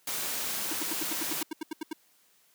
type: noise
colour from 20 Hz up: white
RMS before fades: -33 dBFS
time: 0.07-1.43 s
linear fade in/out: 5 ms
type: tone bursts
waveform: square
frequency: 315.6 Hz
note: D#4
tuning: 25 cents sharp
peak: -32 dBFS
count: 13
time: 0.71-1.931 s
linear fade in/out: 5 ms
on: 21 ms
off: 79 ms
effects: white hiss -65 dBFS RMS until 2.54 s + high-pass 150 Hz 12 dB/octave